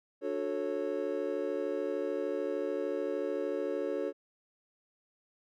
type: chord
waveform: triangle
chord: D major seventh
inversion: none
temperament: just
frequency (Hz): 293.7 / 367.1 / 440.5 / 550.6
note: D4 / F#4 / A4 / C#5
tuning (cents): 0 / -14 / +2 / -12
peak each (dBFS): -37 / -35 / -34 / -34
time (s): 0.21-4.13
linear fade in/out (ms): 50
effects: none